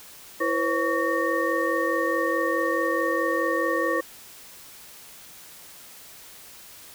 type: tone cluster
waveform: sine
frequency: 333.2 / 492.3 / 537 / 1126 / 1836 Hz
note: E4 / B4 / C5 / C#6 / A#6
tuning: +19 / -6 / +45 / +27 / -27 cents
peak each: -28 dBFS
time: 0.4-4.01 s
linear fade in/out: 10 ms
effects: white hiss -46 dBFS RMS until 6.94 s